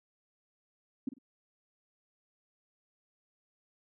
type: tone with echo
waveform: sine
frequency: 261.9 Hz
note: C4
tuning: 2 cents sharp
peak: -29 dBFS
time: 1.07-1.09 s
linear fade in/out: 5 ms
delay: 48 ms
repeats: 2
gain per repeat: -13 dB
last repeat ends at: 1.186 s
effects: none